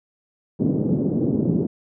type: band-pass noise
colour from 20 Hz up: pink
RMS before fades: -21 dBFS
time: 0.59-1.67 s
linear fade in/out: 10 ms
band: 150 to 370 Hz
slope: 24 dB/octave
effects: none